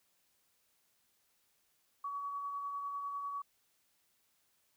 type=tone with tremolo; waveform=sine; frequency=1131 Hz; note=C#6; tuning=34 cents sharp; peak=-36 dBFS; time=2.04-3.42 s; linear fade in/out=5 ms; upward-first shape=sine; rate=10 Hz; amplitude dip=30%; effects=white hiss -75 dBFS RMS until 4.76 s